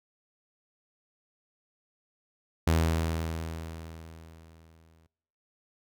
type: tone with exponential decay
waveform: sawtooth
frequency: 81.4 Hz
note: E2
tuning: 21 cents flat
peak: -17 dBFS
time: 2.67-5.07 s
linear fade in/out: 5 ms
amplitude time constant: 520 ms
effects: noise-tail reverb RT60 1.0 s tail -25 dB re dry